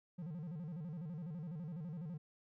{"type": "tone with vibrato", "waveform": "triangle", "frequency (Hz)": 163.6, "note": "E3", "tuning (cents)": -13, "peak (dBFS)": -40, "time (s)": [0.18, 2.18], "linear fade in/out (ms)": 10, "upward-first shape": "square", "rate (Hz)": 12, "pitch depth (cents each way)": 150, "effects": []}